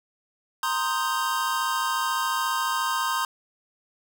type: chord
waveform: square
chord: C minor seventh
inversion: third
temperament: equal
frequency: 932.3 / 1046.5 / 1244.5 / 1568 Hz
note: Bb5 / C6 / Eb6 / G6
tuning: 0 / 0 / 0 / 0 cents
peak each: -31 / -28 / -31 / -32 dBFS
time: 0.63-3.25 s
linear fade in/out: 2 ms
effects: none